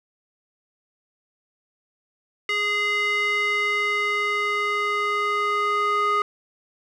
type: tone with band-pass filter sweep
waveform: square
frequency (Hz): 413.7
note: G#4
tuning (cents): -7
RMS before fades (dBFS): -23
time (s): 2.49-6.22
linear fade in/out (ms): 2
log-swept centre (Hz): 2300 to 1400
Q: 3.3
effects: none